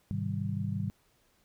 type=chord; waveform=sine; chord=Ab major seventh; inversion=none; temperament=just; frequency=103.83 / 129.78 / 155.74 / 194.67 Hz; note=Ab2 / C3 / Eb3 / G3; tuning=0 / -14 / +2 / -12 cents; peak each=-34 / -38 / -37 / -35 dBFS; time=0.11-0.9 s; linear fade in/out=0 ms; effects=pink hiss -69 dBFS RMS until 1.44 s